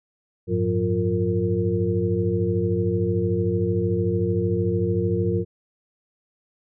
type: tone cluster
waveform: sine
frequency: 94.4 / 107.7 / 179.7 / 351.2 / 459.4 Hz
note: F#2 / A2 / F3 / F4 / A#4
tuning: +35 / -37 / +50 / +10 / -25 cents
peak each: -26 dBFS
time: 0.47-5.45 s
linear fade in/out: 50 ms
effects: none